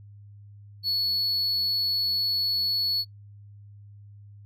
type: tone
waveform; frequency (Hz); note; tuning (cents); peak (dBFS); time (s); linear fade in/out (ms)
triangle; 4400; C#8; -14; -22; 0.83-3.05; 50
effects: noise-tail reverb RT60 0.1 s tail -21 dB re dry + added 102 Hz sine -45 dBFS peak until 4.45 s